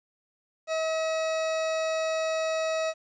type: tone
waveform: 40% pulse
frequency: 640 Hz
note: D#5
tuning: 49 cents sharp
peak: -25 dBFS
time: 0.67-2.94 s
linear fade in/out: 50 ms
effects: resampled to 16000 Hz + 10-bit